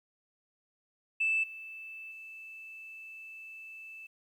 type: tone with level steps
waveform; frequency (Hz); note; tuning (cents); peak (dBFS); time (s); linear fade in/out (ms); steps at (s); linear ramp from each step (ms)
sine; 2637; E7; 0; -25 / -42 / -44; 1.2-4.07; 10; 1.43 / 2.11; 10
effects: tanh soft clip ceiling -21 dBFS + 11-bit